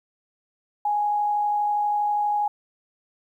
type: tone with amplitude modulation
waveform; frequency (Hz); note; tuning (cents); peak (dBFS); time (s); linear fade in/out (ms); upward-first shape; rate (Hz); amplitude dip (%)
sine; 830.6; G#5; 0; -19; 0.85-2.48; 5; sine; 52.4; 25
effects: 10-bit